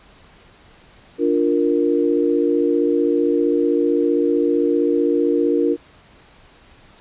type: chord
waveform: sine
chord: Bb major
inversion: first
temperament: equal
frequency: 293.7 / 349.2 / 466.2 Hz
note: D4 / F4 / Bb4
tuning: 0 / 0 / 0 cents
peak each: -19 dBFS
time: 1.18-5.77 s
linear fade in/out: 50 ms
effects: pink hiss -49 dBFS RMS until 7 s + resampled to 8000 Hz